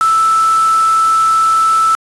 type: tone in noise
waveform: sine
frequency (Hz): 1319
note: E6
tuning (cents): +1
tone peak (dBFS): -8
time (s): 0.01-1.95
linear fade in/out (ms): 0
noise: white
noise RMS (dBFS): -26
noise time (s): 0.01-1.95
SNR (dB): +15
effects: resampled to 24000 Hz